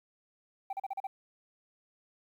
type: tone bursts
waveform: sine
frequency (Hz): 779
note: G5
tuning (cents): -11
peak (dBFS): -30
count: 6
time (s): 0.7-1.07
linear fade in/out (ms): 5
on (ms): 30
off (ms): 38
effects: tanh soft clip ceiling -32 dBFS + 11-bit